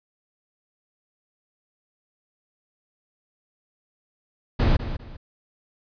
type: noise with echo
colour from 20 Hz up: brown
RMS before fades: -18 dBFS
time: 4.59-4.77 s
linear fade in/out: 10 ms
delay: 200 ms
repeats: 2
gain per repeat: -11 dB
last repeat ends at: 5.17 s
effects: resampled to 11025 Hz